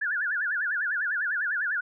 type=tone with vibrato; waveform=sine; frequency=1579 Hz; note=G6; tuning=12 cents sharp; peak=-25 dBFS; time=0.01-1.81 s; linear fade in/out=10 ms; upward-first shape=sine; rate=10 Hz; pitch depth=200 cents each way; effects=none